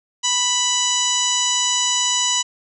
harmonic tone, 987.8 Hz, B5, in tune, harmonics 1 / 2 / 3 / 4 / 5 / 6 / 7 / 8, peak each -26 / -31 / -22 / -26 / -32 / -24 / -22 / -30 dBFS, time 0.23-2.43 s, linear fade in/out 20 ms, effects none

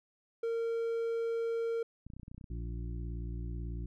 triangle tone, 460 Hz, A#4, 23 cents flat, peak -29 dBFS, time 0.43-1.83 s, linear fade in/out 5 ms
clicks, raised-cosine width 5 ms, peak -35 dBFS, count 12, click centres 2.066 / 2.102 / 2.136 / 2.166 / 2.197 / 2.232 / 2.281 / 2.315 / 2.346 / 2.38 / 2.412 / 2.442 s
harmonic tone, 58.2 Hz, A#1, 2 cents flat, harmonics 1 / 2 / 3 / 5 / 6, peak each -37 / -43 / -47 / -51 / -53 dBFS, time 2.5-3.86 s, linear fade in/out 5 ms
effects none

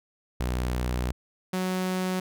sawtooth tone pair in turn, 61.74 / 185.01 Hz, B1 / F#3, 0 / 0 cents, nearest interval octave + perfect fifth, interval 1900 cents, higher second, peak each -22 dBFS, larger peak neither, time 0.4-1.12 / 1.53-2.2 s, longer first, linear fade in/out 5 ms, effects none

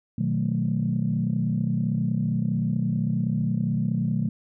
sine chord, B dominant seventh, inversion none, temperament equal with one note detuned, 123.47 / 155.56 / 185 / 220.6 Hz, B2 / D#3 / F#3 / A3, 0 / 0 / 0 / +5 cents, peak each -27 dBFS, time 0.18-4.29 s, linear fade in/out 5 ms, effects tanh soft clip ceiling -13 dBFS

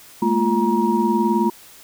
sine tone cluster, 211.6 / 230.8 / 348.3 / 946 Hz, G#3 / A#3 / F4 / A#5, +33 / -17 / -5 / +25 cents, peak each -21 dBFS, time 0.22-1.5 s, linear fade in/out 5 ms, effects white hiss -45 dBFS RMS until 1.83 s

